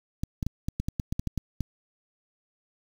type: clicks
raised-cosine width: 5 ms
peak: -16 dBFS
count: 12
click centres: 0.235 / 0.428 / 0.466 / 0.685 / 0.8 / 0.885 / 0.998 / 1.125 / 1.195 / 1.273 / 1.377 / 1.607 s
effects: 7-bit